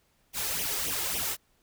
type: noise with flanger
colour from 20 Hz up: white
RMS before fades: -31 dBFS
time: 0.33-1.37 s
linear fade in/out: 50 ms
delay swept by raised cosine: 0.32 to 2.42 ms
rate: 3.6 Hz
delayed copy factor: +0.8
effects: pink hiss -69 dBFS RMS until 1.62 s